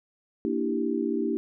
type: chord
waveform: sine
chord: E half-diminished seventh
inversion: second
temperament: equal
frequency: 233.1 / 293.7 / 329.6 / 392 Hz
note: Bb3 / D4 / E4 / G4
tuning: 0 / 0 / 0 / 0 cents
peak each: -30 dBFS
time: 0.45-1.37 s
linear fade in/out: 0 ms
effects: none